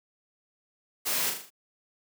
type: noise with echo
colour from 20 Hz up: white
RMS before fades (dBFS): -29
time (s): 1.05-1.31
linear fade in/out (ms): 20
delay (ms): 39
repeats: 5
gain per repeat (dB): -5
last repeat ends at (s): 1.505
effects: high-pass 200 Hz 12 dB/octave